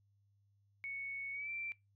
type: tone with pitch glide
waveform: sine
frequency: 2217 to 2347 Hz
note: C#7 to D7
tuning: 0 to -2 cents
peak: -40 dBFS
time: 0.84-1.72 s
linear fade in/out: 0 ms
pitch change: +98 cents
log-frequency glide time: 1.33-1.5 s
effects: noise-tail reverb RT60 0.2 s tail -21 dB re dry + added 100 Hz sine -70 dBFS peak until 1.95 s